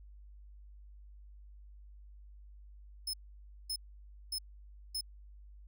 sawtooth tone bursts, 5190 Hz, E8, 28 cents flat, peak -32 dBFS, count 4, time 3.07-5.01 s, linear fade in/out 5 ms, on 65 ms, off 560 ms, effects added 50 Hz sine -51 dBFS peak until 5.67 s

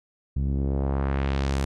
sawtooth tone with low-pass filter sweep, 68.3 Hz, C#2, 25 cents flat, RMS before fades -25 dBFS, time 0.36-1.65 s, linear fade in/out 5 ms, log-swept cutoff 150 to 10000 Hz, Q 1.1, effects none

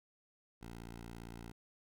10% pulse tone, 57.6 Hz, A#1, 20 cents flat, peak -39 dBFS, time 0.61-1.52 s, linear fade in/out 10 ms, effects none

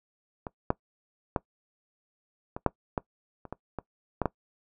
clicks, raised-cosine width 1 ms, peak -21 / -9 / -11 / -21 / -7 / -13 / -28 / -21 / -19 / -12 / -11 dBFS, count 11, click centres 0.468 / 0.704 / 1.362 / 2.565 / 2.663 / 2.978 / 3.453 / 3.526 / 3.787 / 4.217 / 4.257 s, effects noise-tail reverb RT60 0.1 s tail -21 dB re dry

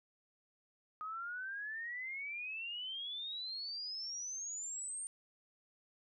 sine exponential sweep, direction up, 1244.5 to 8840 Hz, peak -40 dBFS, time 1.01-5.07 s, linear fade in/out 0 ms, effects none

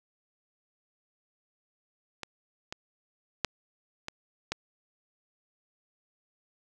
clicks, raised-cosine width 0.2 ms, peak -19 / -19 / -8 / -18 / -13 dBFS, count 5, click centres 2.233 / 2.725 / 3.447 / 4.084 / 4.52 s, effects none

